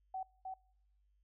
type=tone with echo; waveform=sine; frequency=757 Hz; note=F#5; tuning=39 cents sharp; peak=-38 dBFS; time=0.14-0.23 s; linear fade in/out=5 ms; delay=310 ms; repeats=1; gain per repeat=-3 dB; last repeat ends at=0.54 s; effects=noise-tail reverb RT60 0.7 s tail -26 dB re dry + added 50 Hz sine -70 dBFS peak until 1.23 s